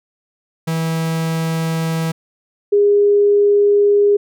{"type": "tone pair in turn", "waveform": ["45% pulse", "sine"], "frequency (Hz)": [162.7, 408.6], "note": ["E3", "G#4"], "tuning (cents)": [-22, -28], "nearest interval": "octave + major third", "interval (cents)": 1594, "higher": "second", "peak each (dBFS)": [-17, -9], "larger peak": "second", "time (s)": [[0.67, 2.12], [2.72, 4.17]], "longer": "neither", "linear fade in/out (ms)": 10, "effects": []}